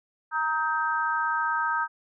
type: chord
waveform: sine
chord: Eb major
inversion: second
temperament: equal with one note detuned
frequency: 932.3 / 1267.7 / 1568 Hz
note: Bb5 / Eb6 / G6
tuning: 0 / +32 / 0 cents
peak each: -28 dBFS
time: 0.31-1.88 s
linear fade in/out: 50 ms
effects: none